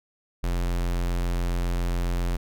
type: tone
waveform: square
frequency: 43.65 Hz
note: F1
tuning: in tune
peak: -24 dBFS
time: 0.43-2.37 s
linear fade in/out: 10 ms
effects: none